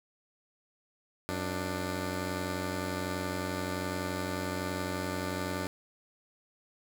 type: tone pair together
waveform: 10% pulse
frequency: 91.64 / 296.2 Hz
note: F#2 / D4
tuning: -16 / +15 cents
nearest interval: octave + minor sixth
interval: 2031 cents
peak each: -26 / -28 dBFS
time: 1.29-5.67 s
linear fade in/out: 0 ms
effects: none